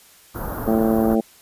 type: band-stop noise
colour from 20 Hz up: pink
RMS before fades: -28 dBFS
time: 0.34-1.16 s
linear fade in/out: 20 ms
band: 1500 to 12000 Hz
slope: 48 dB/octave
type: harmonic tone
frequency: 111.5 Hz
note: A2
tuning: 23 cents sharp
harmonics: 2 / 3 / 4 / 5 / 6 / 7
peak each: -18 / -22 / -24 / -26 / -28 / -29 dBFS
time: 0.67-1.21 s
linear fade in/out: 10 ms
effects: white hiss -50 dBFS RMS until 1.41 s + resampled to 32000 Hz